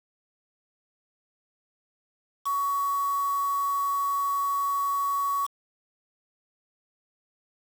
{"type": "tone with quantisation", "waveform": "sine", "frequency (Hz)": 1122, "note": "C#6", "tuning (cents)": 21, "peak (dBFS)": -24, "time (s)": [2.45, 5.47], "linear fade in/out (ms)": 20, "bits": 6, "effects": []}